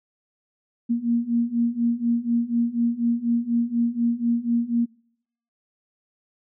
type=beating tone pair; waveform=sine; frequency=233.1 / 237.2 Hz; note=A#3 / A#3; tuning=0 / +30 cents; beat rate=4.1 Hz; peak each=-24 / -22 dBFS; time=0.89-4.86 s; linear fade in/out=20 ms; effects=noise-tail reverb RT60 0.7 s tail -26 dB re dry